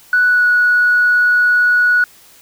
sine tone with pitch glide, 1480 to 1464.7 Hz, F#6 to F#6, 0 to -18 cents, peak -8 dBFS, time 0.13-2.04 s, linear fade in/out 2 ms, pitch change -18 cents, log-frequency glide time 0.27-0.46 s, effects tanh soft clip ceiling -4 dBFS + white hiss -45 dBFS RMS until 2.41 s

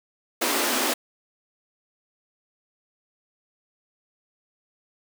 pink high-pass noise, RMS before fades -24 dBFS, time 0.41-0.94 s, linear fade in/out 10 ms, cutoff 230 Hz, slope 96 dB/octave, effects none

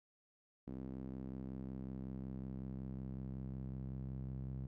sawtooth tone with band-pass filter sweep, 65.41 Hz, C2, in tune, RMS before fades -45 dBFS, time 0.67-4.67 s, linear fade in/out 5 ms, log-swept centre 250 to 140 Hz, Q 1.8, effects none

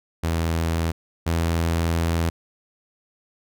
sawtooth tone pair in turn, 82.41 / 83.22 Hz, E2 / E2, 0 / +17 cents, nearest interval unison, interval 17 cents, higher second, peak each -17 / -16 dBFS, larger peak second, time 0.23-0.92 / 1.26-2.3 s, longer second, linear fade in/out 10 ms, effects none

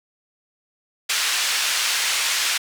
pink band-pass noise, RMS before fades -22 dBFS, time 1.09-2.58 s, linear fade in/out 10 ms, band 1900 to 8100 Hz, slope 12 dB/octave, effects none

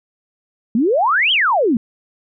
sine exponential two-way sweep, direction up then down, 209.2 to 3322 to 209.2 Hz, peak -12 dBFS, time 0.75-1.77 s, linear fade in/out 2 ms, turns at 1.32 s, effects none

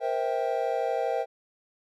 triangle chord, C dominant seventh, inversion third, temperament just, 470.9 / 523.3 / 654.1 / 784.9 Hz, Bb4 / C5 / E5 / G5, +18 / 0 / -14 / +2 cents, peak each -29 dBFS, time 0-1.26 s, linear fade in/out 50 ms, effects none

